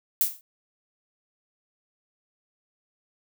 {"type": "noise with exponential decay", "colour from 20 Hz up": "violet", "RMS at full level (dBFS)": -18, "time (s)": [0.21, 0.41], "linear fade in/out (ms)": 1, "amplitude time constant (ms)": 43, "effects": []}